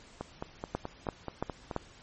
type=two click trains; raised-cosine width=1 ms; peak=-16 / -21 dBFS; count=4 / 8; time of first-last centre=0.75-1.764 / 0.21-1.712 s; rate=2.96 / 4.66 Hz; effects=pink hiss -55 dBFS RMS until 2.02 s + MP3 32 kbps